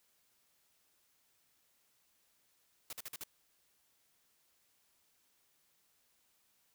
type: noise bursts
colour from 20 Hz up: white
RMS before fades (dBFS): -44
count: 5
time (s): 2.9-3.237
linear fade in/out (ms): 2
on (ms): 29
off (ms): 48
effects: white hiss -74 dBFS RMS until 6.74 s